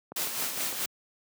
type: click train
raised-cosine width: 1 ms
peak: -26 dBFS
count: 5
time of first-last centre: 0.12-0.728 s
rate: 6.58 Hz
type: noise with tremolo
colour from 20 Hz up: white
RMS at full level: -30 dBFS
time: 0.16-0.86 s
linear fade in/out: 5 ms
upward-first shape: sine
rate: 4.7 Hz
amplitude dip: 50%
effects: high-pass 150 Hz 12 dB/octave

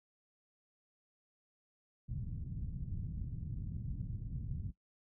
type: low-pass noise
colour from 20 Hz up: white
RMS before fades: -41 dBFS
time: 2.08-4.72 s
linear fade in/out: 20 ms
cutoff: 150 Hz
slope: 24 dB/octave
effects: noise-tail reverb RT60 0.1 s tail -20 dB re dry

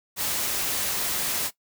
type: noise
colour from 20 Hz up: white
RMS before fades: -27 dBFS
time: 0.16-1.51 s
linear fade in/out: 50 ms
effects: noise-tail reverb RT60 0.1 s tail -18 dB re dry

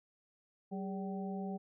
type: harmonic tone with a mistuned harmonic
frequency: 191.9 Hz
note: G3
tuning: 37 cents flat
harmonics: 1 / 2 / 3 / 4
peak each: -38 / -45 / -50 / -46 dBFS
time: 0.71-1.58 s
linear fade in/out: 20 ms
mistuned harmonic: 2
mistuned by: +91 cents
effects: none

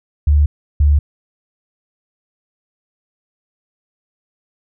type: tone pair in turn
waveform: sine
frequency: 73.42 / 72.95 Hz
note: D2 / D2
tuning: 0 / -11 cents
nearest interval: unison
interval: 11 cents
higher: first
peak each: -8 dBFS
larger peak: neither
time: 0.27-0.46 / 0.8-0.99 s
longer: neither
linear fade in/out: 5 ms
effects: none

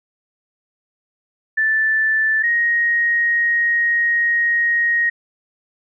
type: tone pair in turn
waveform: sine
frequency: 1760 / 1876.4 Hz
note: A6 / A#6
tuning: 0 / +11 cents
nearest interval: minor second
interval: 111 cents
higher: second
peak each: -14 dBFS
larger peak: neither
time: 1.57-2.43 / 2.43-5.1 s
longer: second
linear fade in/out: 10 ms
effects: none

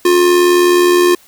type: tone with amplitude modulation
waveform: square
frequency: 355.2 Hz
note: F4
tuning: 29 cents sharp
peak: -6 dBFS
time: 0.05-1.15 s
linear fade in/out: 5 ms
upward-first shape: sine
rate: 79.5 Hz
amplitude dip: 45%
effects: white hiss -46 dBFS RMS until 1.27 s

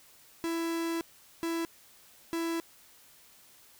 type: tone bursts at uneven times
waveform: 45% pulse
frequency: 332.2 Hz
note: E4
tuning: 13 cents sharp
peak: -30 dBFS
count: 3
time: 0.44-1.01 / 1.43-1.65 / 2.33-2.6 s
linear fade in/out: 0 ms
effects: white hiss -58 dBFS RMS until 3.79 s

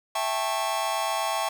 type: chord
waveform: 45% pulse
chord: A dominant seventh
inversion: second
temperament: just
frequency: 660 / 792 / 880 / 1100 Hz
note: E5 / G5 / A5 / C#6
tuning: +2 / +18 / 0 / -14 cents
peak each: -31 dBFS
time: 0.15-1.49 s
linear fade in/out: 5 ms
effects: 10-bit

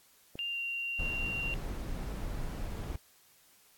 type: click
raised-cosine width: 2 ms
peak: -31 dBFS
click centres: 0.355 s
type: tone with pitch glide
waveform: sine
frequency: 2794 to 2765 Hz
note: F7 to F7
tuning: 0 to -18 cents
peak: -33 dBFS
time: 0.39-1.54 s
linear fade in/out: 0 ms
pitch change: -18 cents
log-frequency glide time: 0.49-0.59 s
type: noise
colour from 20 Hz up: brown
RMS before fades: -37 dBFS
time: 0.99-2.96 s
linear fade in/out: 5 ms
effects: white hiss -63 dBFS RMS until 3.77 s + AAC 64 kbps

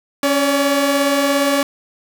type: tone pair together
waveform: sawtooth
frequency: 277.2 / 571.6 Hz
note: C#4 / D5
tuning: 0 / -47 cents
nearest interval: octave + minor second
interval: 1253 cents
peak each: -13 dBFS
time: 0.23-1.63 s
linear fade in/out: 2 ms
effects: none

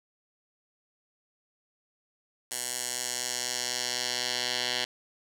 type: tone with band-pass filter sweep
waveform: 10% pulse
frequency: 124 Hz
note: B2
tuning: 7 cents sharp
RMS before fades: -32 dBFS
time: 2.51-4.85 s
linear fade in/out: 5 ms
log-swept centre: 8800 to 3800 Hz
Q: 1.5
effects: none

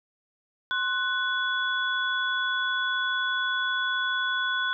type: tone cluster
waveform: sine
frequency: 1053 / 1488 / 3411 Hz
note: C6 / F#6 / G#7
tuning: +11 / +9 / +46 cents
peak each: -32 / -26 / -31 dBFS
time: 0.71-4.73 s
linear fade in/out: 0 ms
effects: none

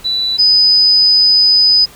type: tone pair in turn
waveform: sine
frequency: 3966 / 4997 Hz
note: B7 / D#8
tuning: +7 / +7 cents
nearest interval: major third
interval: 400 cents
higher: second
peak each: -13 / -6 dBFS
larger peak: second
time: 0.04-0.38 / 0.38-1.86 s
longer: second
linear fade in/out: 20 ms
effects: pink hiss -39 dBFS RMS until 1.95 s

